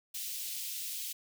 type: high-pass noise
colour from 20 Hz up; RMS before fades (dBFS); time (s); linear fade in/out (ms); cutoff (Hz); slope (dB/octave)
white; -39; 0.14-1.13; 10; 2700; 24
effects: none